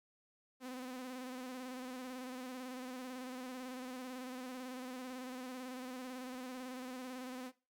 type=tone with vibrato; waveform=sawtooth; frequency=254.6 Hz; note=C4; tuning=47 cents flat; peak=-40 dBFS; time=0.6-7.52 s; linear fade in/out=50 ms; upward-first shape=square; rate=18 Hz; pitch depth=36 cents each way; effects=noise-tail reverb RT60 0.3 s tail -18 dB re dry + Opus 48 kbps